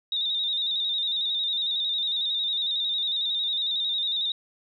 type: tone with vibrato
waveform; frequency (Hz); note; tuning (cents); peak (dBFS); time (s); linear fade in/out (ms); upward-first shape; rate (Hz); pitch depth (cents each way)
sine; 3700; A#7; -14; -24; 0.12-4.32; 2; square; 11; 46
effects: none